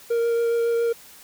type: tone with vibrato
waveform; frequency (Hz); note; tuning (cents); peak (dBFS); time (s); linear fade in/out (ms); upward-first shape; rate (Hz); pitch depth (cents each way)
triangle; 466.2; A#4; 0; -17; 0.1-0.93; 10; triangle; 7.2; 12
effects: white hiss -47 dBFS RMS until 1.23 s